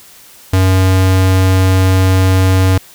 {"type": "tone", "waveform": "square", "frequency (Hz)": 94, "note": "F#2", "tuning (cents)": 28, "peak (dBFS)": -8, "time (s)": [0.53, 2.78], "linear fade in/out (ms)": 5, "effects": ["white hiss -40 dBFS RMS until 2.94 s"]}